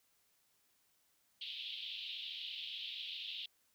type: band-pass noise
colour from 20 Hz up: pink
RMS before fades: -45 dBFS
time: 1.41-3.46 s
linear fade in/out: 5 ms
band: 2900 to 3800 Hz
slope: 48 dB/octave
effects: white hiss -75 dBFS RMS until 3.74 s